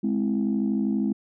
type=chord; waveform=sine; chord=Ab augmented; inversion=none; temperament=equal with one note detuned; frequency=209.2 / 261.6 / 329.6 Hz; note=Ab3 / C4 / E4; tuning=+13 / 0 / 0 cents; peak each=-23 / -26 / -29 dBFS; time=0.03-1.13 s; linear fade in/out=10 ms; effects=tanh soft clip ceiling -15 dBFS